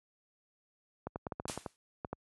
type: clicks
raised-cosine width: 1 ms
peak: -23 dBFS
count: 11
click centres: 1.07 / 1.159 / 1.268 / 1.322 / 1.399 / 1.455 / 1.498 / 1.576 / 1.662 / 2.048 / 2.13 s
type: noise with exponential decay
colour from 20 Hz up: white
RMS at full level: -36 dBFS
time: 1.48-1.76 s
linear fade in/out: 0 ms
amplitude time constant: 59 ms
effects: high-pass 60 Hz 12 dB/octave + resampled to 24000 Hz